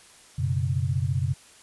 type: chord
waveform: sine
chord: F# suspended fourth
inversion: none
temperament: equal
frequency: 92.5 / 123.47 / 138.59 Hz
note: F#2 / B2 / C#3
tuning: 0 / 0 / 0 cents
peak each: -27 dBFS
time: 0.38-1.34 s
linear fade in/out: 10 ms
effects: white hiss -52 dBFS RMS until 1.62 s + resampled to 24000 Hz